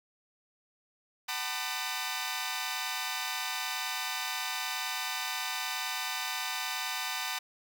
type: tone cluster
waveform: 10% pulse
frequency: 757 / 894 / 996 / 1205 Hz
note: F#5 / A5 / B5 / D6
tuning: +39 / +27 / +14 / +44 cents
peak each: -30 dBFS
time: 1.28-7.39 s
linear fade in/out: 10 ms
effects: none